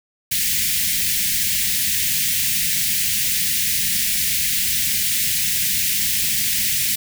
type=band-stop noise; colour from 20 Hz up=white; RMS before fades=-20 dBFS; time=0.31-6.96 s; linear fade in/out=10 ms; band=230 to 1800 Hz; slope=48 dB/octave; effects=none